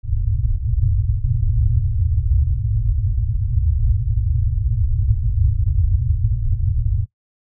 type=low-pass noise; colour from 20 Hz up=white; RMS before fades=-18 dBFS; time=0.03-7.06 s; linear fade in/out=50 ms; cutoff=120 Hz; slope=96 dB/octave; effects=noise-tail reverb RT60 0.1 s tail -17 dB re dry